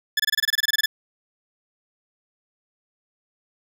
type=tone bursts; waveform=20% pulse; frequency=1728 Hz; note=A6; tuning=32 cents flat; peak=-13 dBFS; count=14; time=0.17-0.86 s; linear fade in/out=5 ms; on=27 ms; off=24 ms; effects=none